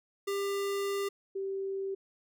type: tone pair in turn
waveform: square / sine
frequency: 398.2 / 388.7 Hz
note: G4 / G4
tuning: +27 / -15 cents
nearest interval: unison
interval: 42 cents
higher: first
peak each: -31 / -32 dBFS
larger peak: first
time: 0.27-1.09 / 1.35-1.95 s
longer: first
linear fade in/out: 10 ms
effects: none